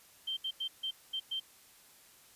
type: tone bursts at uneven times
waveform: sine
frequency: 3136 Hz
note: G7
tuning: in tune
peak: -33 dBFS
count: 6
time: 0.27-0.37 / 0.44-0.51 / 0.6-0.68 / 0.83-0.91 / 1.13-1.2 / 1.31-1.4 s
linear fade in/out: 10 ms
effects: white hiss -60 dBFS RMS until 2.35 s + resampled to 32000 Hz